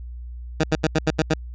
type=tone bursts; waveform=15% pulse; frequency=157.2 Hz; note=D#3; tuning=18 cents sharp; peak=-10 dBFS; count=7; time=0.6-1.339 s; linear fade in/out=5 ms; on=37 ms; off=80 ms; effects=added 60 Hz sine -32 dBFS peak until 1.54 s + resampled to 16000 Hz